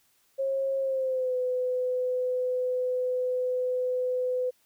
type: tone with pitch glide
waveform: sine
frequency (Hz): 540 to 503.8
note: C#5 to B4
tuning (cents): -45 to +34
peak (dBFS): -25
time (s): 0.38-4.51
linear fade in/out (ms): 20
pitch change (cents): -121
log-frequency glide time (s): 0.79-1.36
effects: white hiss -67 dBFS RMS until 4.65 s